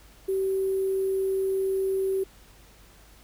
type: tone with sample-and-hold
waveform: sine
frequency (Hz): 384.3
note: G4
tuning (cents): -34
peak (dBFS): -23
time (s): 0.28-2.24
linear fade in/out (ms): 10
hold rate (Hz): 11025
effects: added 50 Hz sine -54 dBFS peak until 3.23 s + pink hiss -55 dBFS RMS until 3.23 s